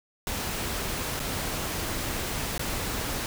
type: noise with dropouts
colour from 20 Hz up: pink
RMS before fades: -31 dBFS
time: 0.27-3.26 s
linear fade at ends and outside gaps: 1 ms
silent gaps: 1.195-1.2 / 2.579-2.594 s
effects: none